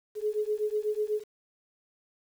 sine beating tone pair, 420.2 / 428.3 Hz, G#4 / A4, +20 / -47 cents, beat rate 8.1 Hz, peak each -30 dBFS, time 0.15-1.24 s, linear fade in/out 50 ms, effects 9-bit

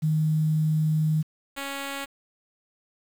sine / 5% pulse tone pair in turn, 155.56 / 277.2 Hz, D#3 / C#4, 0 / 0 cents, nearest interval minor seventh, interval 1000 cents, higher second, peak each -20 dBFS, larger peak neither, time 0.02-1.23 / 1.56-2.06 s, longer first, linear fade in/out 20 ms, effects 8-bit

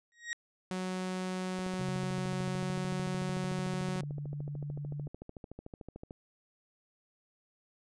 40% pulse tone with exponential growth, 1885 Hz, A#6, 19 cents sharp, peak -30 dBFS, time 0.12-0.33 s, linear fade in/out 0 ms, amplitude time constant 44 ms
sawtooth tone, 184.9 Hz, F#3, 1 cent flat, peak -30 dBFS, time 0.71-4.01 s, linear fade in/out 0 ms
click train, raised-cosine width 2 ms, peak -31 dBFS, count 62, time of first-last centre 1.59-6.109 s, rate 13.5 Hz
sine tone with pitch glide, 136.8 to 144.93 Hz, C#3 to D3, -23 to -23 cents, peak -36 dBFS, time 1.79-5.08 s, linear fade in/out 5 ms, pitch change +100 cents, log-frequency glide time 2.47-2.77 s
effects resampled to 22050 Hz

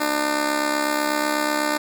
10% pulse tone with amplitude modulation, 300.1 Hz, D4, 38 cents sharp, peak -9 dBFS, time 0-1.78 s, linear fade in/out 10 ms, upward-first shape sine, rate 68.1 Hz, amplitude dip 65%, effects none

